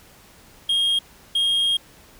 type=tone bursts at uneven times; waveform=triangle; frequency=3245 Hz; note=G#7; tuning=41 cents flat; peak=-16 dBFS; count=2; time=0.69-0.99 / 1.35-1.77 s; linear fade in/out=5 ms; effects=pink hiss -50 dBFS RMS until 2.19 s